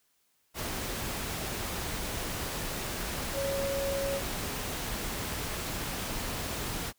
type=tone in noise; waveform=sine; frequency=552 Hz; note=C#5; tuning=7 cents flat; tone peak=-30 dBFS; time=3.33-4.22 s; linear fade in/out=50 ms; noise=pink; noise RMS=-35 dBFS; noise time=0.54-6.93 s; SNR=+2 dB; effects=white hiss -72 dBFS RMS until 6.98 s